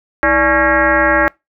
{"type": "tone with frequency modulation", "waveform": "sine", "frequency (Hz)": 1108.7, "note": "C#6", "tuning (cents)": 0, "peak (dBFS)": -9, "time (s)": [0.23, 1.28], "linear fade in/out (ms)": 0, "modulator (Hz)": 262, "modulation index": 3.1, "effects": ["noise-tail reverb RT60 0.2 s tail -25 dB re dry"]}